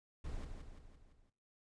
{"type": "noise with echo", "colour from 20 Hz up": "brown", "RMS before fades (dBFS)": -43, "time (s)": [0.24, 0.45], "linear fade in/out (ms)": 5, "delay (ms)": 170, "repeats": 5, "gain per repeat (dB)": -5, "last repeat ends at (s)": 1.3, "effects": ["noise-tail reverb RT60 0.4 s tail -18 dB re dry", "resampled to 22050 Hz"]}